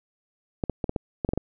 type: clicks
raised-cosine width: 2 ms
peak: -12 dBFS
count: 9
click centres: 0.638 / 0.697 / 0.842 / 0.894 / 0.962 / 1.248 / 1.29 / 1.335 / 1.376 s
effects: none